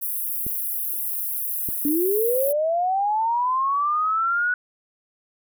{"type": "high-pass noise", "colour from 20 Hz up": "pink", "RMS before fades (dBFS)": -27, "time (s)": [0.01, 2.53], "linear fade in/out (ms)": 20, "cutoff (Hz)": 11000, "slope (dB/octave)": 48}
{"type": "clicks", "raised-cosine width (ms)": 3, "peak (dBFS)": -19, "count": 2, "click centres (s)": [0.466, 1.688]}
{"type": "linear sweep", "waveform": "sine", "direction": "up", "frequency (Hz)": [280.2, 1480], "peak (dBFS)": -19, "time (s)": [1.85, 4.54], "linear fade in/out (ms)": 2}
{"effects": []}